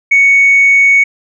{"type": "tone", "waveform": "sine", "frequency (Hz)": 2225, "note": "C#7", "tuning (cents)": 6, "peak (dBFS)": -3, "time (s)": [0.11, 1.04], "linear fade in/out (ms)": 10, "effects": ["tanh soft clip ceiling -1 dBFS"]}